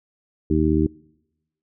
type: harmonic tone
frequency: 77.78 Hz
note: D#2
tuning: in tune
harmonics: 1 / 2 / 3 / 4 / 5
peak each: -23 / -24 / -24 / -20 / -24 dBFS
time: 0.5-0.87 s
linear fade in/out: 5 ms
effects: noise-tail reverb RT60 1.0 s tail -26 dB re dry